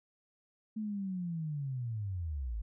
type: linear sweep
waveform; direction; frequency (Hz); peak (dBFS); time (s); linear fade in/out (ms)
sine; down; 220 to 49; -34; 0.76-2.62; 10
effects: none